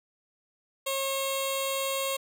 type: tone with notch filter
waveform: 10% pulse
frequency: 542 Hz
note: C#5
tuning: 39 cents flat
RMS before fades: -30 dBFS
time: 0.86-2.17 s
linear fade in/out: 10 ms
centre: 1700 Hz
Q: 0.85
effects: none